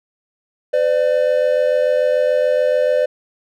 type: tone pair together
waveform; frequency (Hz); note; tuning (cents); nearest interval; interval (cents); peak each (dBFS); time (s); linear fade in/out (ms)
triangle; 508 / 594.9; B4 / D5; +49 / +22; minor third; 273; -14; 0.73-3.06; 10
effects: none